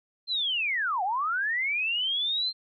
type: linear two-way sweep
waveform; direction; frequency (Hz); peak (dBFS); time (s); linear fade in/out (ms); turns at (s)
sine; down then up; 4186 to 710 to 4186; -25; 0.27-2.53; 50; 1.03
effects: none